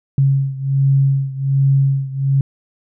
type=beating tone pair; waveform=sine; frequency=136.4 / 137.7 Hz; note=C#3 / C#3; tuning=-28 / -11 cents; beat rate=1.3 Hz; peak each=-14 / -17 dBFS; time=0.18-2.41 s; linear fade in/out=2 ms; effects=none